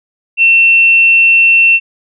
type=tone; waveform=sine; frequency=2700 Hz; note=E7; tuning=41 cents sharp; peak=-4 dBFS; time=0.37-1.8 s; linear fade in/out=50 ms; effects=none